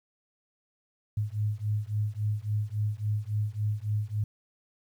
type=beating tone pair; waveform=sine; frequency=103.83 / 107.43 Hz; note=G#2 / A2; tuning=0 / -41 cents; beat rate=3.6 Hz; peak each=-30 dBFS; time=1.17-4.24 s; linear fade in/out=5 ms; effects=10-bit